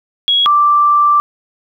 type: tone pair in turn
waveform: sine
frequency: 3322 / 1174.5 Hz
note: G#7 / D6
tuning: 0 / 0 cents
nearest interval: octave + tritone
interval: 1800 cents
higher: first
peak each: -9 / -7 dBFS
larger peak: second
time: 0.28-0.46 / 0.46-1.2 s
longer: second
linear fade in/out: 0 ms
effects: 8-bit